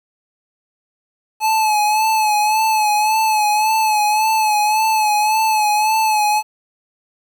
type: tone with vibrato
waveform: square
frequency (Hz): 859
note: A5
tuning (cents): -42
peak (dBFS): -14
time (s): 1.4-6.43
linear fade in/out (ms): 50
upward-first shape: sine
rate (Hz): 1.8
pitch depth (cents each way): 44
effects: 8-bit